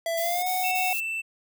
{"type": "tone with pitch glide", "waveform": "square", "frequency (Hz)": [666, 739], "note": ["E5", "F#5"], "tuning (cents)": [18, -2], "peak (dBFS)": -26, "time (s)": [0.06, 0.93], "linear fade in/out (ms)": 2, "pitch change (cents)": 180, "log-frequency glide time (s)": [0.19, 0.48]}
{"type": "noise bursts", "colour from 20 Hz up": "violet", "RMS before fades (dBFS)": -32, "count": 3, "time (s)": [0.17, 1.006], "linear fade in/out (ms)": 10, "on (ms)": 260, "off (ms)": 28}
{"type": "tone", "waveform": "triangle", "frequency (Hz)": 2663, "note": "E7", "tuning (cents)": 17, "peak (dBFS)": -26, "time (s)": [0.63, 1.22], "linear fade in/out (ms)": 20}
{"effects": []}